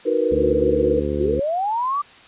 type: chord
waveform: sine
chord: B major seventh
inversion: first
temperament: equal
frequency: 311.1 / 370 / 466.2 / 493.9 Hz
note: D#4 / F#4 / A#4 / B4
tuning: 0 / 0 / 0 / 0 cents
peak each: -25 / -26 / -20 / -21 dBFS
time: 0.05-1.01 s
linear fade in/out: 20 ms
type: harmonic tone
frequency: 73 Hz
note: D2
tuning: 10 cents flat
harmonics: 1 / 2 / 3 / 4 / 5 / 6 / 7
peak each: -27 / -31 / -29 / -28 / -26 / -29 / -28 dBFS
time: 0.31-1.4 s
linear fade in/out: 5 ms
type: linear sweep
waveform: sine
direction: up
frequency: 335.5 to 1188 Hz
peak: -19 dBFS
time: 1.2-2.02 s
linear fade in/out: 10 ms
effects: white hiss -46 dBFS RMS until 2.27 s + resampled to 8000 Hz